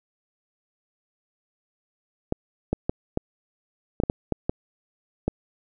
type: clicks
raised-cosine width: 2 ms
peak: -9 dBFS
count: 10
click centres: 2.324 / 2.73 / 2.895 / 3.174 / 4.001 / 4.036 / 4.099 / 4.323 / 4.495 / 5.28 s
effects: none